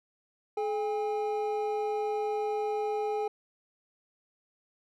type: tone pair together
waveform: triangle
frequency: 427.1 / 808 Hz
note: G#4 / G#5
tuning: +48 / -48 cents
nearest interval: major seventh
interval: 1104 cents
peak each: -28 / -31 dBFS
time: 0.57-3.28 s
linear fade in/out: 5 ms
effects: none